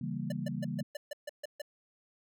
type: chord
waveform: sine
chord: C# diminished seventh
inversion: none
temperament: equal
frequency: 138.59 / 164.81 / 196 / 233.1 Hz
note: C#3 / E3 / G3 / Bb3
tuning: 0 / 0 / 0 / 0 cents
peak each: -39 dBFS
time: 0.01-0.83 s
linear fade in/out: 5 ms
type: tone bursts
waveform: square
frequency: 587.3 Hz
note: D5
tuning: in tune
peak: -37 dBFS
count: 9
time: 0.3-1.618 s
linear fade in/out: 5 ms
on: 22 ms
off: 140 ms
effects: none